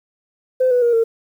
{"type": "tone with pitch steps", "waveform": "sine", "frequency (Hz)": [513, 493.2, 474.2, 456], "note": ["C5", "B4", "A#4", "A#4"], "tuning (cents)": [-34, -2, 30, -38], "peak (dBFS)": -11, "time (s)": [0.6, 1.04], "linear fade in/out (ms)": 10, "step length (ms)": 110, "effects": ["tanh soft clip ceiling -8 dBFS", "8-bit"]}